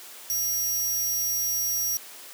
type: tone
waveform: 20% pulse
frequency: 5700 Hz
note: F8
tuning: 34 cents sharp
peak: -19 dBFS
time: 0.3-1.97 s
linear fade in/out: 0 ms
effects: white hiss -44 dBFS RMS until 2.33 s + high-pass 300 Hz 12 dB/octave